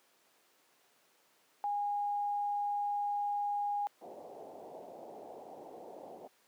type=tone; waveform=sine; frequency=819 Hz; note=G#5; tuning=24 cents flat; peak=-31 dBFS; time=1.64-3.87 s; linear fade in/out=0 ms
type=low-pass noise; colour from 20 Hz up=white; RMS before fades=-46 dBFS; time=4.01-6.28 s; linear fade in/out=10 ms; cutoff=790 Hz; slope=48 dB/octave
effects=pink hiss -68 dBFS RMS until 6.47 s + high-pass 400 Hz 12 dB/octave